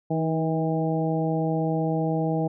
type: harmonic tone with a mistuned harmonic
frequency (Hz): 160.9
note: E3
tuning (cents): -42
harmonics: 1 / 2 / 3 / 4 / 5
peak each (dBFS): -25 / -28 / -30 / -31 / -32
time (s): 0.1-2.48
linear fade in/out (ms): 10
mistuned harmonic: 2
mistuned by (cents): -27
effects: none